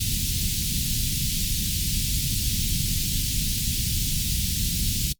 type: band-stop noise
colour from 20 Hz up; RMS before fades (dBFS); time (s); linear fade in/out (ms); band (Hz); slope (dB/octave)
pink; -25; 0-5.13; 10; 200 to 3200; 24
effects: noise-tail reverb RT60 0.1 s tail -24 dB re dry + Opus 48 kbps